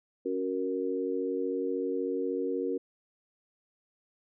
sine chord, F# major, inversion second, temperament equal, 277.2 / 370 / 466.2 Hz, C#4 / F#4 / A#4, 0 / 0 / 0 cents, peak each -34 / -33 / -32 dBFS, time 0.25-2.78 s, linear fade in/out 10 ms, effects none

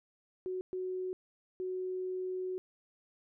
sine tone bursts at uneven times, 370 Hz, F#4, in tune, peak -34 dBFS, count 3, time 0.46-0.61 / 0.73-1.13 / 1.6-2.58 s, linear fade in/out 0 ms, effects none

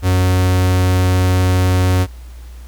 45% pulse tone, 91.9 Hz, F#2, 11 cents flat, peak -11 dBFS, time 0.02-2.07 s, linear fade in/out 50 ms, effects added 60 Hz sine -31 dBFS peak until 2.67 s + pink hiss -47 dBFS RMS until 2.67 s

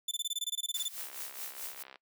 sawtooth tone bursts, 3524 Hz, A7, 2 cents sharp, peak -28 dBFS, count 15, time 0.08-0.883 s, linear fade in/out 5 ms, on 33 ms, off 22 ms
blue noise with tremolo, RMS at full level -39 dBFS, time 0.74-1.83 s, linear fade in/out 5 ms, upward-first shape triangle, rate 4.7 Hz, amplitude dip 80%
click train, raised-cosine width 0.3 ms, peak -32 dBFS, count 66, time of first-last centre 0.98-1.957 s, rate 66.5 Hz
effects noise-tail reverb RT60 0.1 s tail -22 dB re dry + high-pass 400 Hz 12 dB/octave

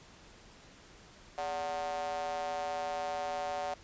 square tone with high-pass filter, 82.41 Hz, E2, in tune, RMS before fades -36 dBFS, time 1.38-3.74 s, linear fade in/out 0 ms, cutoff 670 Hz, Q 9.6, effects pink hiss -56 dBFS RMS until 3.83 s + resampled to 16000 Hz

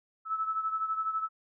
sine beating tone pair, 1304 / 1316 Hz, E6 / E6, -19 / -3 cents, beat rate 12 Hz, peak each -30 / -36 dBFS, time 0.25-1.29 s, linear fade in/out 50 ms, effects none

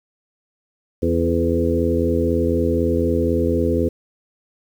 harmonic tone with a mistuned harmonic, 84 Hz, E2, 33 cents sharp, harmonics 1 / 2 / 3 / 4 / 5 / 6, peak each -22 / -28 / -22 / -23 / -23 / -23 dBFS, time 1.02-3.89 s, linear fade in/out 10 ms, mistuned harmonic 5, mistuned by +25 cents, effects 8-bit

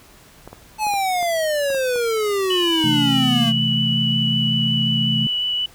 clicks, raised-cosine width 1 ms, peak -22 dBFS, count 8, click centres 0.476 / 0.53 / 0.868 / 0.938 / 1.228 / 1.703 / 1.747 / 1.959 s
square exponential sweep, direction down, 873 to 223.5 Hz, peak -19 dBFS, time 0.78-3.53 s, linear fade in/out 50 ms
sine tone with vibrato, 2960 Hz, F#7, in tune, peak -19 dBFS, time 2.5-5.66 s, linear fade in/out 5 ms, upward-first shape sine, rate 5.5 Hz, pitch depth 10 cents each way
sine chord, A minor, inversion first, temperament equal, 130.81 / 164.81 / 220 Hz, C3 / E3 / A3, 0 / 0 / 0 cents, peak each -23 / -25 / -22 dBFS, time 2.84-5.27 s, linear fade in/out 2 ms
effects pink hiss -48 dBFS RMS until 5.74 s

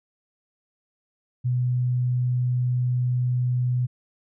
sine tone, 124.5 Hz, B2, 14 cents sharp, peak -20 dBFS, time 1.44-3.87 s, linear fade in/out 20 ms, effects none

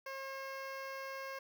15% pulse tone with notch filter, 538 Hz, C5, 48 cents sharp, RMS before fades -44 dBFS, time 0.06-1.39 s, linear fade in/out 5 ms, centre 8800 Hz, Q 0.88, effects none

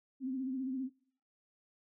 sine tone with vibrato, 261.6 Hz, C4, in tune, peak -34 dBFS, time 0.2-0.9 s, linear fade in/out 50 ms, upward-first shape sine, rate 15 Hz, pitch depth 61 cents each way, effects noise-tail reverb RT60 0.5 s tail -21 dB re dry

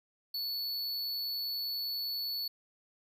square tone, 4435 Hz, C#8, in tune, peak -34 dBFS, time 0.34-2.48 s, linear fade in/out 5 ms, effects none

